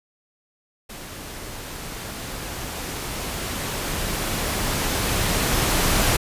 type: noise with level ramp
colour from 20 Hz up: pink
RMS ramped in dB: -37 to -19 dBFS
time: 0.89-6.17 s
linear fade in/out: 10 ms
effects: resampled to 32000 Hz